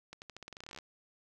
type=accelerating click train; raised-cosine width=0.2 ms; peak=-29 dBFS; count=18; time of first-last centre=0.13-0.787 s; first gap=89 ms; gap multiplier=0.88; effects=none